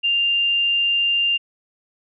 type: tone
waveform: sine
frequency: 2794 Hz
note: F7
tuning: in tune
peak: -16 dBFS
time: 0.03-1.38 s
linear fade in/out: 20 ms
effects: none